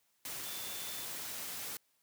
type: tone in noise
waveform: sine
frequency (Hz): 3520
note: A7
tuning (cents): 0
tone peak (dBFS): -49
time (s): 0.45-1.05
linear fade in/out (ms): 2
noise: white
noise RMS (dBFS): -42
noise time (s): 0.25-1.77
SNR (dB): -10
effects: white hiss -75 dBFS RMS until 2.02 s + high-pass 80 Hz 12 dB/octave